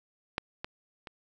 clicks, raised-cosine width 0.3 ms, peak -13 / -19 / -26 dBFS, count 3, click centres 0.381 / 0.645 / 1.072 s, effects none

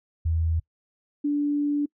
sine tone pair in turn, 81.6 / 290.8 Hz, E2 / D4, -17 / -17 cents, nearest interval octave + minor seventh, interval 2200 cents, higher second, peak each -21 dBFS, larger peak neither, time 0.25-0.6 / 1.24-1.86 s, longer second, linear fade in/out 10 ms, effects noise-tail reverb RT60 0.1 s tail -25 dB re dry

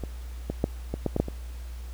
clicks, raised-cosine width 2 ms, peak -20 / -15 / -9 / -16 / -11 / -12 / -8 / -20 dBFS, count 8, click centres 0.037 / 0.5 / 0.641 / 0.94 / 1.063 / 1.164 / 1.2 / 1.284 s, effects added 60 Hz sine -35 dBFS peak until 1.93 s + pink hiss -52 dBFS RMS until 1.93 s

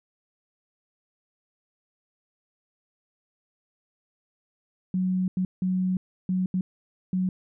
sine tone bursts at uneven times, 185 Hz, F#3, in tune, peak -22 dBFS, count 6, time 4.94-5.28 / 5.37-5.45 / 5.62-5.97 / 6.29-6.46 / 6.54-6.61 / 7.13-7.29 s, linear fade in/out 2 ms, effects none

